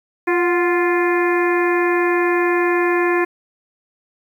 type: harmonic tone with a mistuned harmonic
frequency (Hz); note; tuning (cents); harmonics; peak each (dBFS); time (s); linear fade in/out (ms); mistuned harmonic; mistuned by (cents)
349.2; F4; 0; 1 / 2 / 3 / 4 / 5 / 6 / 7; -16 / -26 / -23 / -31 / -23 / -28 / -29; 0.27-3.25; 10; 2; +63
effects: 8-bit